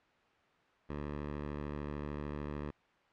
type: tone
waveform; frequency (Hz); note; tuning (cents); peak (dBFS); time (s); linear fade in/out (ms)
10% pulse; 73.42; D2; 0; -30; 0.89-2.71; 10
effects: white hiss -67 dBFS RMS until 3.12 s + low-pass 2000 Hz 12 dB/octave